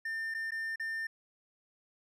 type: tone with dropouts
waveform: triangle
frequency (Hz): 1800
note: A6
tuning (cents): +39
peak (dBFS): -32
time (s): 0.05-1.07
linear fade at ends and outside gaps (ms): 5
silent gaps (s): 0.341-0.346 / 0.508-0.518 / 0.759-0.797
effects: none